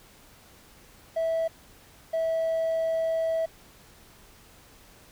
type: tone pair in turn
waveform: triangle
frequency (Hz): 654 / 651.5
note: E5 / E5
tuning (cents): -14 / -20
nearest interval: unison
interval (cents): 6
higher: first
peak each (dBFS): -21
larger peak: neither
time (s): 1.16-1.48 / 2.13-3.46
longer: second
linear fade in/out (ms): 10
effects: tanh soft clip ceiling -19 dBFS + pink hiss -54 dBFS RMS until 5.11 s